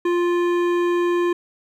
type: tone with hard clipping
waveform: triangle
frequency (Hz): 349.2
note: F4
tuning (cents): 0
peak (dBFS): -19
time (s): 0.05-1.33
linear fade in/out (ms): 5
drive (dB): 17
effects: none

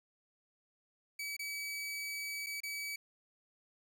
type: tone with dropouts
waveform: sawtooth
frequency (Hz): 2285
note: D7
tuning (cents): -48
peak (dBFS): -35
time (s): 1.19-2.96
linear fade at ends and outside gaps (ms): 5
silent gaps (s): 1.367-1.392 / 2.463-2.467 / 2.604-2.633
effects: none

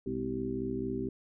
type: harmonic tone with a mistuned harmonic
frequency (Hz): 64.3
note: C2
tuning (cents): -30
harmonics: 1 / 2 / 3 / 4 / 5 / 6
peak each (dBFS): -45 / -42 / -41 / -36 / -40 / -36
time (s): 0.06-1.09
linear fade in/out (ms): 5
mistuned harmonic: 3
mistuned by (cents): +94
effects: none

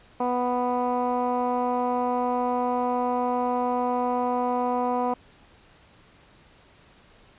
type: tone with low-pass filter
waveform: 15% pulse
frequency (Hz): 247.1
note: B3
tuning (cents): +1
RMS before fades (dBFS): -25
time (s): 0.2-5.14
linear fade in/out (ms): 5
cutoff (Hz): 970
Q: 2.1
effects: pink hiss -55 dBFS RMS until 7.38 s + resampled to 8000 Hz

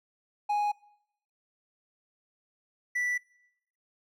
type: tone pair in turn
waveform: triangle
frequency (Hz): 829 / 1967.5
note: G#5 / B6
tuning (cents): -3 / -7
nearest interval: octave + minor third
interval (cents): 1496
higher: second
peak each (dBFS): -23 / -25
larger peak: first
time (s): 0.49-0.72 / 2.95-3.18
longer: neither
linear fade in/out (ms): 10
effects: noise-tail reverb RT60 0.8 s tail -23 dB re dry

